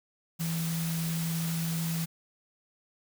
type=tone in noise; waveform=sine; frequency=164.81 Hz; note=E3; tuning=in tune; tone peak=-29 dBFS; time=0.39-2.06 s; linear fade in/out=20 ms; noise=white; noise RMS=-38 dBFS; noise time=0.39-2.06 s; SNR=+6 dB; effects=none